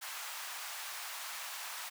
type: high-pass noise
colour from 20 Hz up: pink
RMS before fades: -43 dBFS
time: 0.01-1.9 s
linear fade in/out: 20 ms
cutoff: 850 Hz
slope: 24 dB/octave
effects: none